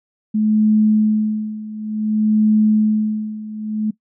sine tone with tremolo, 214.7 Hz, A3, 42 cents flat, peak -10 dBFS, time 0.34-3.91 s, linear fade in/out 10 ms, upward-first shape sine, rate 0.56 Hz, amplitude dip 85%, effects noise-tail reverb RT60 0.1 s tail -19 dB re dry

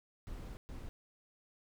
brown noise bursts at uneven times, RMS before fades -45 dBFS, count 2, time 0.27-0.57 / 0.69-0.89 s, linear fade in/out 0 ms, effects none

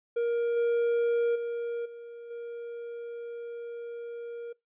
triangle tone with level steps, 470.5 Hz, A#4, 16 cents sharp, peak -23 / -21 / -28 / -39 / -34 dBFS, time 0.16-4.53 s, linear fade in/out 10 ms, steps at 0.56 / 1.35 / 1.85 / 2.3 s, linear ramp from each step 10 ms, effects noise-tail reverb RT60 0.2 s tail -24 dB re dry + resampled to 8000 Hz

